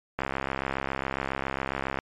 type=click train; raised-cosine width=0.5 ms; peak=-13 dBFS; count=122; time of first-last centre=0.19-1.988 s; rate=67.3 Hz; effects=MP3 64 kbps